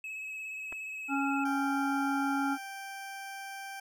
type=tone with vibrato; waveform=triangle; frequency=2575 Hz; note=E7; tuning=41 cents flat; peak=-36 dBFS; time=0.04-1.44 s; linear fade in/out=2 ms; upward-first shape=sine; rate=17 Hz; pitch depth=23 cents each way
type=clicks; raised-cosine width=0.5 ms; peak=-30 dBFS; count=2; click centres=0.724 / 0.727 s
type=harmonic tone; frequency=276.8 Hz; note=C#4; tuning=2 cents flat; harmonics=1 / 3 / 5; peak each=-30 / -34 / -34 dBFS; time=1.08-2.58 s; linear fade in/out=50 ms
type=tone; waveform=20% pulse; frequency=784 Hz; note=G5; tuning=in tune; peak=-35 dBFS; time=1.45-3.8 s; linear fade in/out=5 ms
effects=none

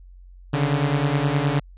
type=beating tone pair; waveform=sawtooth; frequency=138.5 / 148.1 Hz; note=C#3 / D3; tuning=-1 / +15 cents; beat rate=9.6 Hz; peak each=-18 dBFS; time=0.53-1.6 s; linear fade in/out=10 ms; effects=added 45 Hz sine -42 dBFS peak until 1.77 s + resampled to 8000 Hz

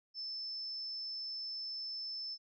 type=tone; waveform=sine; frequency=5274 Hz; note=E8; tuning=in tune; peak=-39 dBFS; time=0.14-2.38 s; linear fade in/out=50 ms; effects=none

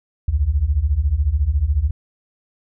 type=beating tone pair; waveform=sine; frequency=63.9 / 77.9 Hz; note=C2 / D#2; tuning=-40 / +3 cents; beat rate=14 Hz; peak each=-19 / -17 dBFS; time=0.28-1.91 s; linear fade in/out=5 ms; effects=none

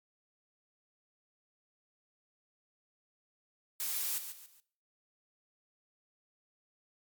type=noise with echo; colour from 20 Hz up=blue; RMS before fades=-35 dBFS; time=3.8-4.18 s; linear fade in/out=0 ms; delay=140 ms; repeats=3; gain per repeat=-9 dB; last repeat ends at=4.6 s; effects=noise-tail reverb RT60 0.5 s tail -18 dB re dry + MP3 96 kbps

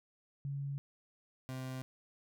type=tone pair in turn; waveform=sine / 30% pulse; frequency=140 / 129.92 Hz; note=C#3 / C3; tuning=+18 / -12 cents; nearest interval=minor second; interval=130 cents; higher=first; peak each=-36 / -37 dBFS; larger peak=first; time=0.45-0.78 / 1.49-1.82 s; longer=neither; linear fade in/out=0 ms; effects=none

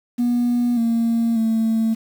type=tone with pitch steps; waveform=sine; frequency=241.6 / 230.6 / 223.7 Hz; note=B3 / A#3 / A3; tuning=-38 / -19 / +29 cents; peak=-14 dBFS; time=0.18-1.95 s; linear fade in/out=20 ms; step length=590 ms; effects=tanh soft clip ceiling -14 dBFS + 7-bit

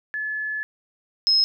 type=tone pair in turn; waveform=sine; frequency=1720 / 5154 Hz; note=A6 / E8; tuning=-40 / -40 cents; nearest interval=octave + perfect fifth; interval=1900 cents; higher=second; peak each=-25 / -15 dBFS; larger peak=second; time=0.14-0.63 / 1.27-1.44 s; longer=first; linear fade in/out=0 ms; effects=none

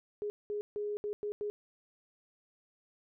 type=tone bursts at uneven times; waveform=sine; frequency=415.3 Hz; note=G#4; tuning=in tune; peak=-33 dBFS; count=6; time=0.22-0.3 / 0.5-0.61 / 0.76-0.97 / 1.04-1.13 / 1.23-1.32 / 1.41-1.5 s; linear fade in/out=0 ms; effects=none

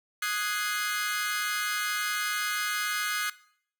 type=chord; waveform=sawtooth; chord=Ab dominant seventh; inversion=second; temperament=equal; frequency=1244.5 / 1480 / 1661.2 / 2093 Hz; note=Eb6 / Gb6 / Ab6 / C7; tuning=0 / 0 / 0 / 0 cents; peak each=-30 dBFS; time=0.22-3.3 s; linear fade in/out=5 ms; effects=noise-tail reverb RT60 0.6 s tail -19 dB re dry

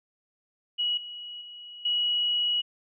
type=tone with level steps; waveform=sine; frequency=2916 Hz; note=F#7; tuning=26 cents flat; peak=-24 / -37 / -41 / -23 dBFS; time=0.78-2.62 s; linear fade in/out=20 ms; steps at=0.97 / 1.41 / 1.85 s; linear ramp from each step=5 ms; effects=none

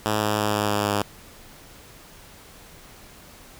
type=tone with pitch steps; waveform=5% pulse; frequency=106.6 / 105.8 / 105.01 / 104.23 / 103.45 / 102.67 Hz; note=G#2 / G#2 / G#2 / G#2 / G#2 / G#2; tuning=+46 / +33 / +20 / +7 / -6 / -19 cents; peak=-10 dBFS; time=0.06-1.02 s; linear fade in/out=0 ms; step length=160 ms; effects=pink hiss -47 dBFS RMS until 3.59 s

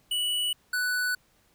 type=tone pair in turn; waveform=square; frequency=2949 / 1487.3 Hz; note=F#7 / F#6; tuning=-6 / +9 cents; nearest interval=octave; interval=1185 cents; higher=first; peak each=-26 dBFS; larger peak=neither; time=0.11-0.53 / 0.73-1.15 s; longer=neither; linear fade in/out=5 ms; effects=pink hiss -65 dBFS RMS until 1.54 s

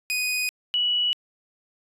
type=tone pair in turn; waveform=sawtooth / sine; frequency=2489 / 2939 Hz; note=D#7 / F#7; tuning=0 / -12 cents; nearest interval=minor third; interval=288 cents; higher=second; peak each=-20 dBFS; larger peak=neither; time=0.1-0.49 / 0.74-1.13 s; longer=neither; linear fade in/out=0 ms; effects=resampled to 32000 Hz

